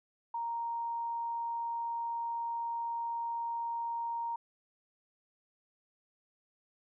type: tone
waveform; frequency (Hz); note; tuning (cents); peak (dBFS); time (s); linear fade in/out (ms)
sine; 932; A#5; -1; -33; 0.34-4.36; 5
effects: none